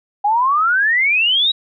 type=exponential sweep; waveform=sine; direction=up; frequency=802 to 3900 Hz; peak=-12 dBFS; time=0.24-1.52 s; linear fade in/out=10 ms; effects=none